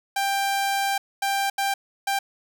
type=tone bursts at uneven times; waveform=sawtooth; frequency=790 Hz; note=G5; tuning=13 cents sharp; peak=-18 dBFS; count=4; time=0.16-0.98 / 1.22-1.5 / 1.58-1.74 / 2.07-2.19 s; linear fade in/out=5 ms; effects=none